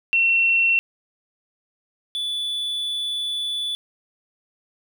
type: tone pair in turn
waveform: sine / triangle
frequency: 2715 / 3462 Hz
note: F7 / A7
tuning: -50 / -29 cents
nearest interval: major third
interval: 421 cents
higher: second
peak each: -15 / -22 dBFS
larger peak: first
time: 0.13-0.79 / 2.15-3.75 s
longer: second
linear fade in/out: 0 ms
effects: none